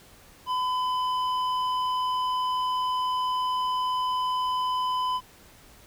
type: tone with hard clipping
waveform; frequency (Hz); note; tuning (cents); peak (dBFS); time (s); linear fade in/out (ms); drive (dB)
sine; 1008; B5; +35; -26; 0.46-5.21; 50; 8
effects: pink hiss -53 dBFS RMS until 5.86 s